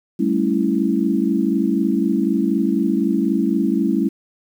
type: chord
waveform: sine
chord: A dominant seventh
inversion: third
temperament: equal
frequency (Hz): 196 / 220 / 277.2 / 329.6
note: G3 / A3 / C#4 / E4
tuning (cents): 0 / 0 / 0 / 0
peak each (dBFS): -21 / -21 / -21 / -21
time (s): 0.19-4.09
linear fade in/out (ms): 10
effects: 8-bit